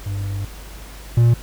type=tone pair in turn; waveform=triangle; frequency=99.2 / 117.97 Hz; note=G2 / A#2; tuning=+21 / +21 cents; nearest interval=minor third; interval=300 cents; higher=second; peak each=-20 / -8 dBFS; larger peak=second; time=0.06-0.45 / 1.17-1.34 s; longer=first; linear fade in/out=5 ms; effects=added 50 Hz sine -35 dBFS peak until 1.42 s + pink hiss -41 dBFS RMS until 1.42 s